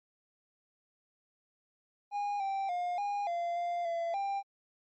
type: tone with pitch steps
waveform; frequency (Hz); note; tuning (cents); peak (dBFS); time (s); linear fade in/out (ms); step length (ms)
triangle; 817 / 782 / 710 / 814 / 689 / 696 / 676 / 793; G#5 / G5 / F5 / G#5 / F5 / F5 / E5 / G5; -29 / -4 / +28 / -35 / -24 / -6 / +43 / +20; -29; 2.11-4.43; 50; 290
effects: MP3 32 kbps